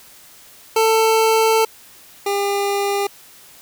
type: tone pair in turn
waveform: 25% pulse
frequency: 444.8 / 401.7 Hz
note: A4 / G4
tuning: +19 / +42 cents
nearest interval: major second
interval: 177 cents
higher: first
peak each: -9 / -14 dBFS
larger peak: first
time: 0.76-1.65 / 2.26-3.07 s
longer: first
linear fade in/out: 5 ms
effects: white hiss -45 dBFS RMS until 3.61 s